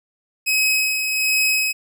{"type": "tone with tremolo", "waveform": "sawtooth", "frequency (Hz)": 2546, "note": "D#7", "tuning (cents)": 39, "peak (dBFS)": -12, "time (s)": [0.46, 1.73], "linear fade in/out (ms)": 20, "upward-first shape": "sine", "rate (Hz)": 1.3, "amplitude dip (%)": 45, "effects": []}